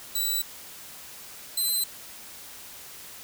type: tone pair in turn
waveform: 10% pulse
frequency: 3951 / 4053 Hz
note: B7 / B7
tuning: 0 / +44 cents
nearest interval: unison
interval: 44 cents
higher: second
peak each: -17 dBFS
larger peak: neither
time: 0.15-0.42 / 1.57-1.84 s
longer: neither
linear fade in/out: 5 ms
effects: white hiss -44 dBFS RMS until 3.23 s